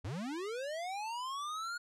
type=linear sweep; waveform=square; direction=up; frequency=77.78 to 1443 Hz; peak=-38 dBFS; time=0.04-1.78 s; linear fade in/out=10 ms; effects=low-pass 8000 Hz 12 dB/octave